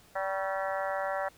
harmonic tone with a mistuned harmonic, 193 Hz, G3, 27 cents flat, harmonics 3 / 4 / 5 / 6 / 7 / 8 / 9 / 10, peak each -33 / -35 / -40 / -43 / -39 / -44 / -41 / -43 dBFS, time 0.15-1.29 s, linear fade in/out 10 ms, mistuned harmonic 6, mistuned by -65 cents, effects pink hiss -59 dBFS RMS until 1.37 s

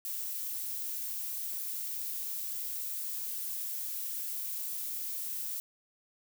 violet noise, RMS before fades -37 dBFS, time 0.05-5.6 s, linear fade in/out 0 ms, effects none

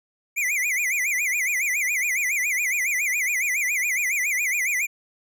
square tone with vibrato, 2200 Hz, C#7, 14 cents flat, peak -22 dBFS, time 0.36-4.87 s, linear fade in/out 20 ms, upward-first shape sine, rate 7.2 Hz, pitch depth 200 cents each way, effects none

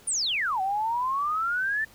sine exponential two-way sweep, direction down then up, 9830 to 747 to 1798 Hz, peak -24 dBFS, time 0.07-1.85 s, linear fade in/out 10 ms, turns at 0.61 s, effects pink hiss -54 dBFS RMS until 1.94 s

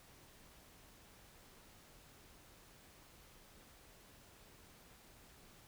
silence, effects pink hiss -62 dBFS RMS until 5.67 s

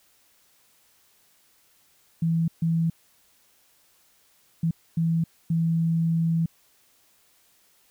sine tone bursts at uneven times, 164.81 Hz, E3, in tune, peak -20 dBFS, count 5, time 2.22-2.48 / 2.62-2.9 / 4.63-4.71 / 4.97-5.24 / 5.5-6.46 s, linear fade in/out 5 ms, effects white hiss -62 dBFS RMS until 7.9 s

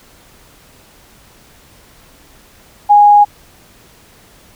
sine tone, 825 Hz, G#5, 12 cents flat, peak -3 dBFS, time 2.89-3.25 s, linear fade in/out 20 ms, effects pink hiss -45 dBFS RMS until 4.55 s

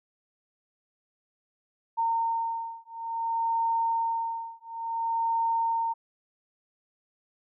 sine beating tone pair, 915 / 915.57 Hz, A#5 / A#5, -32 / -31 cents, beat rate 0.57 Hz, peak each -29 dBFS, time 1.97-5.94 s, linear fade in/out 20 ms, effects none

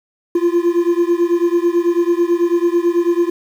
triangle beating tone pair, 341.3 / 350.4 Hz, F4 / F4, -40 / +6 cents, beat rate 9.1 Hz, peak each -13 / -14 dBFS, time 0.35-3.3 s, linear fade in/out 5 ms, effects 7-bit

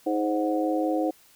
harmonic tone with a mistuned harmonic, 105 Hz, G#2, 19 cents sharp, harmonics 3 / 4 / 5 / 6 / 7, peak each -25 / -35 / -28 / -40 / -30 dBFS, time 0.06-1.11 s, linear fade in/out 10 ms, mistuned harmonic 6, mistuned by -69 cents, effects white hiss -57 dBFS RMS until 1.35 s

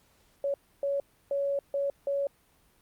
sine tone bursts at uneven times, 560 Hz, C#5, 18 cents sharp, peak -26 dBFS, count 5, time 0.44-0.54 / 0.83-1 / 1.31-1.59 / 1.74-1.9 / 2.07-2.27 s, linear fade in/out 2 ms, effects pink hiss -65 dBFS RMS until 2.81 s + Opus 48 kbps

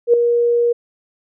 sine tone with ADSR envelope, 474.8 Hz, A#4, 32 cents sharp, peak -5 dBFS, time 0.07-0.73 s, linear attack 66 ms, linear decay 3 ms, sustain -7 dB, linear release 12 ms, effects none

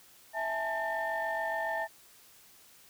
sine tone cluster, 657 / 839 / 886 / 1802 Hz, E5 / G#5 / A5 / A6, -6 / +17 / +12 / +41 cents, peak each -34 / -37 / -36 / -34 dBFS, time 0.33-1.88 s, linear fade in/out 50 ms, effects tanh soft clip ceiling -24 dBFS + white hiss -58 dBFS RMS until 2.89 s

